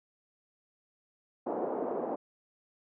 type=band-pass noise; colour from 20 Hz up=pink; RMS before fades=-34 dBFS; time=1.46-2.16 s; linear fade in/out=10 ms; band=290 to 820 Hz; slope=24 dB/octave; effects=none